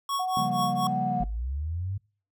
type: tone with tremolo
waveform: square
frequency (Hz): 1108.7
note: C#6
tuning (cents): 0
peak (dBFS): -25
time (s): 0.09-0.87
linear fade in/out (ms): 2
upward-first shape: triangle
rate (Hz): 4.2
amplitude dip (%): 100
type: tone with vibrato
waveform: sine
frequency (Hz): 733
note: F#5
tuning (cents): -16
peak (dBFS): -26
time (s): 0.19-1.24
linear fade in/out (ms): 10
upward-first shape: sine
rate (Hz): 1.6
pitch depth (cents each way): 29
type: chord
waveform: triangle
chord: G half-diminished seventh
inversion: second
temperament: equal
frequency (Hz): 138.59 / 174.61 / 196 / 233.1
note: Db3 / F3 / G3 / Bb3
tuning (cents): 0 / 0 / 0 / 0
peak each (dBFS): -32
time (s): 0.37-1.24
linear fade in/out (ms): 2
type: linear sweep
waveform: sine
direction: up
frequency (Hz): 44.91 to 101.1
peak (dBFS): -28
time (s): 1.2-1.98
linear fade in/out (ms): 10
effects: noise-tail reverb RT60 0.4 s tail -25 dB re dry